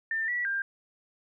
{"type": "tone with pitch steps", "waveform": "sine", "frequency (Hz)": [1794, 1945, 1594], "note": ["A6", "B6", "G6"], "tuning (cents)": [33, -27, 28], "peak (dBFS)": -27, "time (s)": [0.11, 0.62], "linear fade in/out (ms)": 2, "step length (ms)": 170, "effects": []}